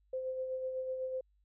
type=tone with tremolo; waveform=sine; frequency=518 Hz; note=C5; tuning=17 cents flat; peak=-33 dBFS; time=0.13-1.21 s; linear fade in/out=5 ms; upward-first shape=sine; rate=8 Hz; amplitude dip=40%; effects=added 50 Hz sine -68 dBFS peak until 1.44 s